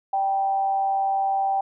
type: tone with amplitude modulation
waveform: sine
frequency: 781 Hz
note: G5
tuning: 7 cents flat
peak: -18 dBFS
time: 0.13-1.61 s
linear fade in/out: 5 ms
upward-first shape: sine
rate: 184 Hz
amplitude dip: 40%
effects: none